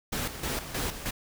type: noise with tremolo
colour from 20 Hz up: pink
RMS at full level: -31 dBFS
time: 0.12-1.11 s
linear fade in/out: 10 ms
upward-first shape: square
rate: 3.2 Hz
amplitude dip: 65%
effects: none